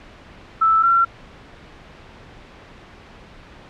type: tone pair in turn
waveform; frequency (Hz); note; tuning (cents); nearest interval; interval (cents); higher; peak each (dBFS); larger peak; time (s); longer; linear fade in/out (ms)
sine; 1318.5 / 1361.1; E6 / F6; 0 / -45; minor second; 55; second; -12; neither; 0.61-0.83 / 0.83-1.05; neither; 10
effects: pink hiss -43 dBFS RMS until 3.69 s + low-pass 3000 Hz 12 dB/octave